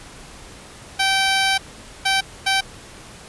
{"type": "tone bursts at uneven times", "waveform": "10% pulse", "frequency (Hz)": 775, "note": "G5", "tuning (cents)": -20, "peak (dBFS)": -8, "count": 3, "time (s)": [[0.99, 1.58], [2.05, 2.21], [2.46, 2.61]], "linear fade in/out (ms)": 10, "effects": ["pink hiss -41 dBFS RMS until 3.28 s", "resampled to 24000 Hz"]}